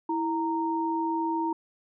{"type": "tone pair together", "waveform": "sine", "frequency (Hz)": [327.7, 927], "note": ["E4", "A#5"], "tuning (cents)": [-10, -10], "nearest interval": "octave + tritone", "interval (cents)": 1800, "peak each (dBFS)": -28, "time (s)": [0.09, 1.53], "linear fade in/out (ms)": 5, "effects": []}